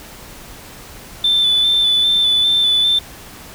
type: tone with vibrato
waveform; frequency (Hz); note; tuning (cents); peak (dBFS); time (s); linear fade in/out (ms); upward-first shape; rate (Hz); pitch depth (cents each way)
sine; 3520; A7; 0; -10; 1.24-2.99; 5; square; 2.5; 17
effects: tanh soft clip ceiling -8 dBFS + pink hiss -37 dBFS RMS until 3.54 s